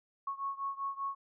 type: beating tone pair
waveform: sine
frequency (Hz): 1100 / 1105.1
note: C#6 / C#6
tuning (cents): -14 / -6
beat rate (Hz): 5.1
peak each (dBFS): -37 / -39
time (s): 0.27-1.15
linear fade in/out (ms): 5
effects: none